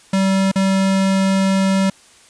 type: tone with dropouts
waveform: square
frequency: 192.7 Hz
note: G3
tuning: 29 cents flat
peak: -14 dBFS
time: 0.13-1.9 s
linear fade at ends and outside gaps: 5 ms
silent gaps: 0.516-0.557 s
effects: white hiss -48 dBFS RMS until 2.29 s + resampled to 22050 Hz